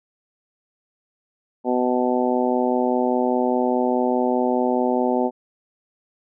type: harmonic tone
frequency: 124.9 Hz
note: B2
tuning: 20 cents sharp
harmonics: 2 / 3 / 4 / 5 / 6 / 7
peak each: -22 / -24 / -25 / -26 / -27 / -27 dBFS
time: 1.64-5.31 s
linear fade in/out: 50 ms
effects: none